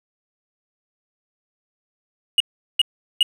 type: tone bursts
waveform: triangle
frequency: 2882 Hz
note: F#7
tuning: 46 cents flat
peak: -10 dBFS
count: 3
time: 2.38-3.229 s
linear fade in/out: 2 ms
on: 23 ms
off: 390 ms
effects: none